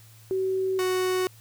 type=tone pair in turn; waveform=sine / 45% pulse; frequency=379.2 / 370.1 Hz; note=F#4 / F#4; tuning=+43 / 0 cents; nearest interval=unison; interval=43 cents; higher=first; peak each=-23 / -23 dBFS; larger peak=neither; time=0.31-0.79 / 0.79-1.27 s; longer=neither; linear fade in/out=0 ms; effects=added 111 Hz sine -50 dBFS peak until 1.4 s + white hiss -55 dBFS RMS until 1.4 s